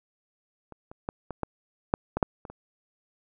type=clicks; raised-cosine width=1 ms; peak=-29 / -29 / -16 / -20 / -14 / -7 / -13 / -6 / -26 / -28 dBFS; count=10; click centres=0.723 / 0.915 / 1.089 / 1.307 / 1.433 / 1.939 / 2.17 / 2.228 / 2.452 / 2.5 s; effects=none